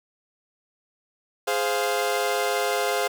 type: chord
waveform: sawtooth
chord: F minor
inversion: first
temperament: equal with one note detuned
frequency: 415.3 / 520.8 / 698.5 Hz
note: Ab4 / C5 / F5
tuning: 0 / -8 / 0 cents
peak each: -23 dBFS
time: 1.47-3.08 s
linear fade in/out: 10 ms
effects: none